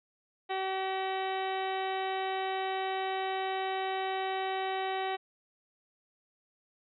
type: harmonic tone with a mistuned harmonic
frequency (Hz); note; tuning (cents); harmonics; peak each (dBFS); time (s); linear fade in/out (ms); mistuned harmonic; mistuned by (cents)
381.3; G4; -48; 1 / 2 / 3 / 4 / 5 / 6 / 7 / 8 / 9 / 10; -36 / -33 / -43 / -46 / -42 / -45 / -49 / -46 / -55 / -47; 0.49-5.17; 20; 9; +17
effects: none